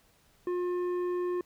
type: tone with tanh clipping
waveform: sine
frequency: 356.5 Hz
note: F4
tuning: 36 cents sharp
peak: -30 dBFS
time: 0.47-1.41 s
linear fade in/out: 2 ms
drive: 9 dB
effects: pink hiss -65 dBFS RMS until 1.45 s